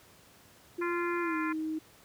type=tone with pitch glide; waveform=sine; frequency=346.8 to 314.4 Hz; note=F4 to D#4; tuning=-12 to +18 cents; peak=-31 dBFS; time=0.78-1.79 s; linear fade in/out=10 ms; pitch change=-170 cents; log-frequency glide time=1.21-1.36 s
type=harmonic tone; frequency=346.1 Hz; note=F4; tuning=16 cents flat; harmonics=3 / 4 / 5 / 6 / 7; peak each=-36 / -38 / -40 / -42 / -43 dBFS; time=0.81-1.53 s; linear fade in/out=10 ms
effects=pink hiss -58 dBFS RMS until 2.04 s + high-pass 80 Hz 12 dB/octave